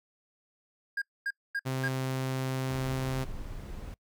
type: tone bursts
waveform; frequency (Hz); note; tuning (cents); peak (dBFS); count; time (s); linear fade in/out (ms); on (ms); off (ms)
triangle; 1621; G#6; -42; -27; 4; 0.97-1.882; 5; 48; 240
type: tone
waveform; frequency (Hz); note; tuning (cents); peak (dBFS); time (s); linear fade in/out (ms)
sawtooth; 131.2; C3; +5; -26; 1.65-3.25; 20
type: noise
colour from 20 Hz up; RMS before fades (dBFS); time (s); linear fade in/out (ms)
brown; -40; 2.69-3.94; 0
effects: noise-tail reverb RT60 0.1 s tail -25 dB re dry